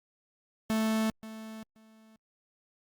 45% pulse tone with echo, 220 Hz, A3, in tune, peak -26 dBFS, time 0.7-1.1 s, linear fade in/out 0 ms, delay 530 ms, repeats 2, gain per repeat -15 dB, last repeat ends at 2.16 s, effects Opus 48 kbps

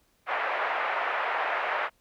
pink band-pass noise, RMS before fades -29 dBFS, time 0.26-1.9 s, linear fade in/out 50 ms, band 620 to 2200 Hz, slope 24 dB/octave, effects pink hiss -68 dBFS RMS until 2 s

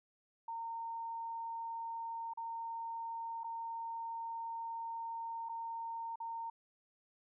sine tone with dropouts, 917 Hz, A#5, 29 cents flat, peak -39 dBFS, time 0.48-6.5 s, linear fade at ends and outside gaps 5 ms, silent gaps 2.336-2.373 / 3.435-3.442 / 5.488-5.493 / 6.158-6.201 s, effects none

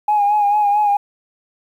sine tone with vibrato, 827 Hz, G#5, 8 cents flat, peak -11 dBFS, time 0.08-0.97 s, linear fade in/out 5 ms, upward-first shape sine, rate 4.5 Hz, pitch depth 41 cents each way, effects tanh soft clip ceiling -8 dBFS + 8-bit

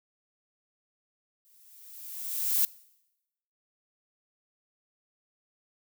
violet noise with exponential growth, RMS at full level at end -23 dBFS, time 1.45-2.65 s, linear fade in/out 0 ms, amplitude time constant 260 ms, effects noise-tail reverb RT60 0.9 s tail -22 dB re dry

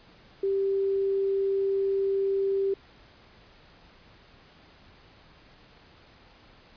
sine tone, 391.3 Hz, G4, 3 cents flat, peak -23 dBFS, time 0.43-2.74 s, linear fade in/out 5 ms, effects pink hiss -55 dBFS RMS until 6.76 s + resampled to 11025 Hz

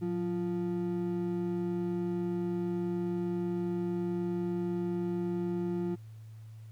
triangle ring-modulated tone, 262.8 Hz, C4, 8 cents sharp, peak -25 dBFS, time 0.01-5.96 s, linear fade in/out 20 ms, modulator 83.2 Hz, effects added 110 Hz sine -45 dBFS peak until 6.71 s + pink hiss -67 dBFS RMS until 6.71 s

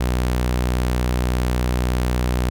sawtooth tone, 61.74 Hz, B1, in tune, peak -14 dBFS, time 0-2.5 s, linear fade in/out 10 ms, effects none

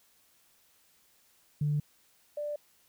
sine tone pair in turn, 147.8 / 590.1 Hz, D3 / D5, +11 / +8 cents, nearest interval 2 octaves, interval 2397 cents, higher second, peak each -25 / -32 dBFS, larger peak first, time 1.61-1.8 / 2.37-2.56 s, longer neither, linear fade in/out 5 ms, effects tanh soft clip ceiling -21 dBFS + white hiss -66 dBFS RMS until 2.88 s

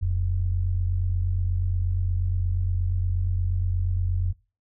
sine tone pair together, 41.46 / 89.9 Hz, E1 / F#2, +11 / -49 cents, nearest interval octave + minor second, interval 1340 cents, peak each -26 / -23 dBFS, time 0.01-4.33 s, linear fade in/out 20 ms, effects noise-tail reverb RT60 0.3 s tail -20 dB re dry

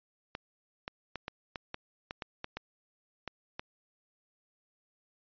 clicks, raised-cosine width 0.3 ms, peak -21 dBFS, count 12, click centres 0.351 / 0.879 / 1.157 / 1.281 / 1.558 / 1.744 / 2.109 / 2.222 / 2.444 / 2.57 / 3.277 / 3.595 s, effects resampled to 11025 Hz

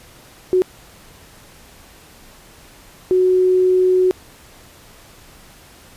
sine tone bursts at uneven times, 368.8 Hz, F#4, 6 cents flat, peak -11 dBFS, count 2, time 0.53-0.62 / 3.11-4.11 s, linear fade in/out 0 ms, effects pink hiss -45 dBFS RMS until 5.96 s + resampled to 32000 Hz

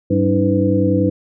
sine tone cluster, 100.9 / 190.6 / 288.5 / 319 / 499.9 Hz, G#2 / G3 / D4 / D#4 / B4, -49 / -48 / -31 / +43 / +21 cents, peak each -19 dBFS, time 0.1-1.1 s, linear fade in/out 10 ms, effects none

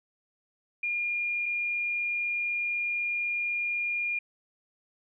sine tone pair in turn, 2416 / 2416 Hz, D7 / D7, +48 / +48 cents, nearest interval unison, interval 0 cents, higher neither, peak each -27 dBFS, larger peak neither, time 0.83-1.46 / 1.46-4.19 s, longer second, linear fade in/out 5 ms, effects none

